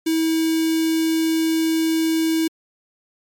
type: tone with notch filter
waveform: square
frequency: 322.5 Hz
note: E4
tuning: 38 cents flat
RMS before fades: -19 dBFS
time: 0.06-2.48 s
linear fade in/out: 10 ms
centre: 1100 Hz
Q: 0.66
effects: MP3 96 kbps